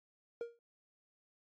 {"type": "tone with exponential decay", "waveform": "triangle", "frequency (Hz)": 469.5, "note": "A#4", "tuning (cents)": 12, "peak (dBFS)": -32, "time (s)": [0.41, 0.59], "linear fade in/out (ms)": 1, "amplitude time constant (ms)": 38, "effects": ["MP3 32 kbps"]}